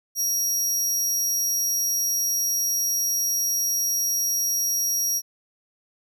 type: tone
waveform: sawtooth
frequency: 5670 Hz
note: F8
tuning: 25 cents sharp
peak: -19 dBFS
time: 0.15-5.22 s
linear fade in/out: 50 ms
effects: none